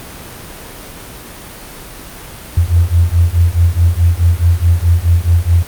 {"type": "beating tone pair", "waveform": "sine", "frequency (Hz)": [83.4, 88.1], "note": ["E2", "F2"], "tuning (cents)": [21, 16], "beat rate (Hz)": 4.7, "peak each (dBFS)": -11, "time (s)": [2.57, 5.63], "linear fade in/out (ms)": 5, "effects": ["pink hiss -31 dBFS RMS until 5.67 s", "Opus 32 kbps"]}